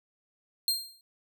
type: tone with exponential decay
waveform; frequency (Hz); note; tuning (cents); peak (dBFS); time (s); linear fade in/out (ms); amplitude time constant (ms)
sawtooth; 4193; C8; +3; -19; 0.68-1.01; 1; 70
effects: none